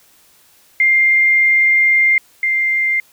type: tone pair in turn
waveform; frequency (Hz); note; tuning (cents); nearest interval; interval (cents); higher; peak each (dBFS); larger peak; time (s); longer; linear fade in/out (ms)
sine; 2106 / 2098; C7 / C7; +11 / +4; unison; 7; first; -9 / -13; first; 0.8-2.18 / 2.43-3; first; 2
effects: white hiss -51 dBFS RMS until 3.12 s